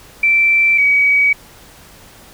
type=tone pair in turn; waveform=sine; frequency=2338 / 2268 Hz; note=D7 / C#7; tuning=-8 / +39 cents; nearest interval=minor second; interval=53 cents; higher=first; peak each=-9 / -9 dBFS; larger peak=neither; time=0.23-0.78 / 0.78-1.33 s; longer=neither; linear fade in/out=5 ms; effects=pink hiss -42 dBFS RMS until 2.33 s